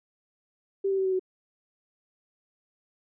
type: tone with pitch steps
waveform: sine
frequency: 392 / 387.1 / 382.2 / 377.3 / 372.6 Hz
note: G4 / G4 / G4 / F#4 / F#4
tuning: 0 / -22 / -44 / +34 / +12 cents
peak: -23 dBFS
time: 0.84-1.195 s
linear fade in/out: 10 ms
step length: 71 ms
effects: none